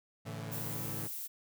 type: chord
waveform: sawtooth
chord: A suspended fourth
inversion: none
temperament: equal with one note detuned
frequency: 110 / 143.15 / 164.81 Hz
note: A2 / D3 / E3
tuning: 0 / -44 / 0 cents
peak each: -38 / -41 / -41 dBFS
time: 0.25-1.08 s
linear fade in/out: 20 ms
type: noise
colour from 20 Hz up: violet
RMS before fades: -41 dBFS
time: 0.51-1.28 s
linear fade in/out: 20 ms
effects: none